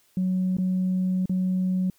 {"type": "tone with dropouts", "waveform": "sine", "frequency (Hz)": 185, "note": "F#3", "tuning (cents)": 0, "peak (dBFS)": -20, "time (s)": [0.17, 1.9], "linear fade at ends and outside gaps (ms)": 2, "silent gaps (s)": [[0.569, 0.584], [1.257, 1.295]], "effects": ["tanh soft clip ceiling -18 dBFS", "white hiss -63 dBFS RMS until 1.98 s"]}